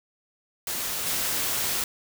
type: noise with level steps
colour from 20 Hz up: white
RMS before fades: -30 / -27 dBFS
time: 0.67-1.84 s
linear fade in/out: 2 ms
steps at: 1.06 s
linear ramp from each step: 10 ms
effects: none